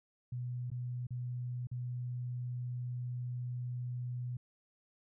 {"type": "tone with dropouts", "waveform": "sine", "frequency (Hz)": 123.4, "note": "B2", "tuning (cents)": -1, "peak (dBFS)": -36, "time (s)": [0.32, 4.37], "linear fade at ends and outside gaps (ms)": 5, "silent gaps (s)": [[0.703, 0.715], [1.069, 1.106], [1.671, 1.714]], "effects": []}